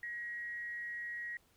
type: tone with frequency modulation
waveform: sine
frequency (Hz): 1900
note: A#6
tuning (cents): +33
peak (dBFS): -39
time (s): 0.03-1.37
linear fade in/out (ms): 2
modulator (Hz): 225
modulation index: 0.26
effects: pink hiss -70 dBFS RMS until 1.56 s